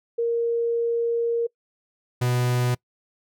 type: tone pair in turn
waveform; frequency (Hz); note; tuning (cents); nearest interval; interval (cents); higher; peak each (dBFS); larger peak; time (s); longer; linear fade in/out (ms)
sine / 45% pulse; 466.8 / 123.64; A#4 / B2; +2 / +2; octave + major seventh; 2300; first; -20; neither; 0.18-1.47 / 2.21-2.75; first; 10
effects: noise-tail reverb RT60 0.1 s tail -24 dB re dry